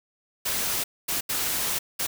white noise bursts at uneven times, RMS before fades -27 dBFS, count 4, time 0.45-0.84 / 1.08-1.21 / 1.29-1.79 / 1.99-2.07 s, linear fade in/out 10 ms, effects none

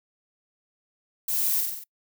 violet noise with echo, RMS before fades -27 dBFS, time 1.28-1.61 s, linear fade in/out 5 ms, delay 46 ms, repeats 5, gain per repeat -3 dB, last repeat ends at 1.84 s, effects noise-tail reverb RT60 0.1 s tail -25 dB re dry

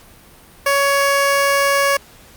15% pulse tone, 559 Hz, C#5, 14 cents sharp, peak -7 dBFS, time 0.66-1.97 s, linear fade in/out 5 ms, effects pink hiss -45 dBFS RMS until 2.36 s + Opus 48 kbps

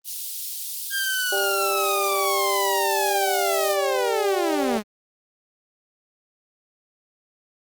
white high-pass noise, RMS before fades -31 dBFS, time 0.04-3.76 s, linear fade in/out 50 ms, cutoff 3600 Hz, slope 24 dB/octave
sawtooth linear sweep, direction down, 1615 to 201.2 Hz, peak -19 dBFS, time 0.9-4.83 s, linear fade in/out 50 ms
harmonic tone, 196.9 Hz, G3, 8 cents sharp, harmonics 2 / 3 / 4, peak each -26 / -28 / -29 dBFS, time 1.32-4.78 s, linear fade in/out 5 ms
effects Opus 24 kbps

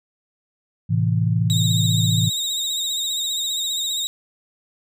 sine chord, A minor, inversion none, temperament equal, 110 / 130.81 / 164.81 Hz, A2 / C3 / E3, 0 / 0 / 0 cents, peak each -19 / -24 / -21 dBFS, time 0.89-2.3 s, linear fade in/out 20 ms
30% pulse tone with vibrato, 3756 Hz, A#7, 12 cents sharp, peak -19 dBFS, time 1.5-4.07 s, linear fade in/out 0 ms, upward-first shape sine, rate 15 Hz, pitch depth 54 cents each way
effects none

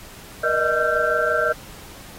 sine tone cluster, 474 / 605 / 631 / 1364 / 1560 Hz, A#4 / D#5 / D#5 / F6 / G6, +29 / -49 / +24 / -41 / -9 cents, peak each -25 / -25 / -24 / -23 / -23 dBFS, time 0.43-1.53 s, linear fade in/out 10 ms, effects pink hiss -42 dBFS RMS until 2.18 s + AAC 48 kbps

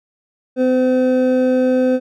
triangle tone pair together, 254.9 / 512.2 Hz, C4 / C5, -45 / -37 cents, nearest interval octave, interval 1208 cents, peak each -13 dBFS, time 0.56-2 s, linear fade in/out 50 ms, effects none

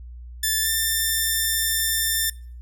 5% pulse tone with pitch glide, 1760 to 1788.7 Hz, A6 to A6, 0 to +28 cents, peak -10 dBFS, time 0.43-2.3 s, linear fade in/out 5 ms, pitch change +28 cents, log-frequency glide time 0.62-0.69 s, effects noise-tail reverb RT60 0.5 s tail -24 dB re dry + added 60 Hz sine -36 dBFS peak until 2.61 s

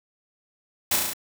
white noise with echo, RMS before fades -22 dBFS, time 0.91-0.96 s, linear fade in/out 5 ms, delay 35 ms, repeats 5, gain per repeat -2 dB, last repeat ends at 1.135 s, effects none

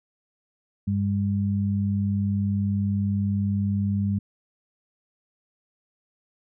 sine tone pair together, 100 / 200 Hz, G2 / G3, +35 / +35 cents, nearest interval octave, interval 1200 cents, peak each -24 dBFS, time 0.87-4.19 s, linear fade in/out 10 ms, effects none

